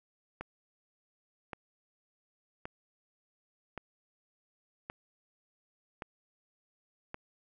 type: click train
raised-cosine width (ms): 0.5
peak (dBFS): -24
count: 7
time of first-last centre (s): 0.41-7.144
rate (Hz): 0.891
effects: none